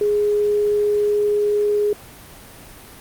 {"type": "tone", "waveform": "sine", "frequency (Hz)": 415.3, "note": "G#4", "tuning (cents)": 0, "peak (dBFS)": -15, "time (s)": [0.01, 1.93], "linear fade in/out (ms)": 2, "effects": ["pink hiss -41 dBFS RMS until 3 s", "Opus 32 kbps"]}